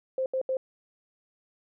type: tone bursts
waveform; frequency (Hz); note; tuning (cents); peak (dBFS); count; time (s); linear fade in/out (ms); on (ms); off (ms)
sine; 523.3; C5; 0; -25; 3; 0.18-0.57; 2; 80; 75
effects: none